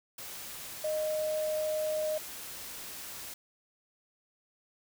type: tone in noise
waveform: sine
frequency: 618 Hz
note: D#5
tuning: 12 cents flat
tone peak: -29 dBFS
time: 0.84-2.18 s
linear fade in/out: 5 ms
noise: white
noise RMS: -43 dBFS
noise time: 0.18-3.34 s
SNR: +11 dB
effects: none